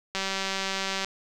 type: click train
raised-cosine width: 0.2 ms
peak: -12 dBFS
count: 174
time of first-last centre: 0.15-1.046 s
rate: 193 Hz
effects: none